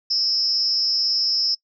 sine tone with amplitude modulation, 5200 Hz, E8, 24 cents flat, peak -14 dBFS, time 0.1-1.55 s, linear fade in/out 10 ms, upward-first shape sine, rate 282 Hz, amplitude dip 100%, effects noise-tail reverb RT60 0.1 s tail -23 dB re dry

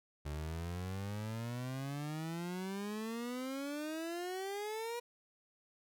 30% pulse exponential sweep, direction up, 72.6 to 482.8 Hz, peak -36 dBFS, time 0.25-5 s, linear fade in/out 10 ms, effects none

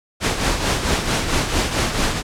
pink noise with tremolo, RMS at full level -17 dBFS, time 0.2-2.23 s, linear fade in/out 50 ms, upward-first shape triangle, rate 4.5 Hz, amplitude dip 60%, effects low-pass 8000 Hz 12 dB/octave

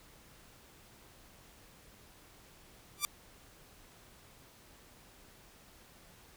5% pulse tone with exponential growth, 1174.7 Hz, D6, in tune, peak -14 dBFS, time 2.97-3.05 s, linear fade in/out 0 ms, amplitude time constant 17 ms, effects pink hiss -59 dBFS RMS until 6.36 s

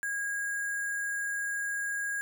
sine tone with sample-and-hold, 1637 Hz, G#6, 25 cents flat, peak -30 dBFS, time 0.03-2.21 s, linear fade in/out 0 ms, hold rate 8820 Hz, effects none

